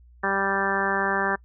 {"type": "harmonic tone", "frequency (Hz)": 196, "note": "G3", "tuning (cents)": 0, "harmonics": [1, 2, 3, 4, 5, 6, 7, 8, 9], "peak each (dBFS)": [-33, -30, -33, -30, -31, -30, -34, -28, -29], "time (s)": [0.23, 1.36], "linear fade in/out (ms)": 10, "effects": ["noise-tail reverb RT60 0.1 s tail -25 dB re dry", "added 60 Hz sine -49 dBFS peak until 1.44 s"]}